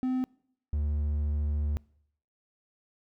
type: tone pair in turn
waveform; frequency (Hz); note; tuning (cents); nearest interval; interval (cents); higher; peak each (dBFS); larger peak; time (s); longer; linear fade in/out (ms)
triangle; 256.5 / 73.83; C4 / D2; -34 / +10; octave + minor seventh; 2156; first; -24; neither; 0.03-0.24 / 0.73-1.77; second; 0
effects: noise-tail reverb RT60 0.7 s tail -25 dB re dry